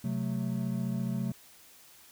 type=chord; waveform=triangle; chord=F# diminished; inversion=second; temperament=equal; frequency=130.81 / 185 / 220 Hz; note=C3 / F#3 / A3; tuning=0 / 0 / 0 cents; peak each=-32 dBFS; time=0.04-1.32 s; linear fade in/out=5 ms; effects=white hiss -56 dBFS RMS until 2.11 s